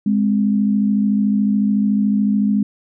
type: tone pair together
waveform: sine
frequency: 206.8 / 260.6 Hz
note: G#3 / C4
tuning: -7 / -7 cents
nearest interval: major third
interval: 400 cents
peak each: -14 / -21 dBFS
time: 0.06-2.63 s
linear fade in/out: 5 ms
effects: none